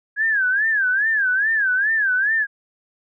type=tone with vibrato; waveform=sine; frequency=1638 Hz; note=G#6; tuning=24 cents flat; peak=-16 dBFS; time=0.16-2.47 s; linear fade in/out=50 ms; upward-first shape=sine; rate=2.4 Hz; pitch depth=170 cents each way; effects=none